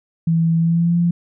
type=tone with pitch glide; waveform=sine; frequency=164.81 to 172.11 Hz; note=E3 to F3; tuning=0 to -25 cents; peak=-13 dBFS; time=0.27-1.11 s; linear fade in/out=5 ms; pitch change=+75 cents; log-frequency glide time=0.58-0.97 s; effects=none